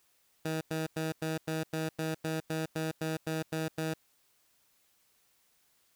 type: tone bursts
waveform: 15% pulse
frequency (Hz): 159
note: D#3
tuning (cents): +38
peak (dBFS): -25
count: 14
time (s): 0.45-3.938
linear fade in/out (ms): 5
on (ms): 160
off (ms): 96
effects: white hiss -70 dBFS RMS until 5.95 s